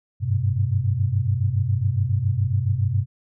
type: tone cluster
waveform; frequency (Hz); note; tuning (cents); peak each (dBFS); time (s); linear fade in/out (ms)
sine; 95 / 102.2 / 126.9; F#2 / G#2 / B2; +46 / -27 / +47; -23; 0.2-3.06; 50
effects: none